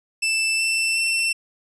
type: tone with pitch steps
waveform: sawtooth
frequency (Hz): 2649 / 2671 / 2692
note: E7 / E7 / E7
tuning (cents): +8 / +22 / +36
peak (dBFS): -16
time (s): 0.22-1.33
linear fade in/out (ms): 10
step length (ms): 370
effects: resampled to 24000 Hz